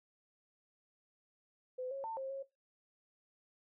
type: tone with pitch steps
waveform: sine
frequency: 508 / 546 / 897 / 534 / 544 Hz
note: B4 / C#5 / A5 / C5 / C#5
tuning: +49 / -26 / +33 / +35 / -33 cents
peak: -38 dBFS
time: 1.78-2.43 s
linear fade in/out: 10 ms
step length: 130 ms
effects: noise-tail reverb RT60 0.2 s tail -19 dB re dry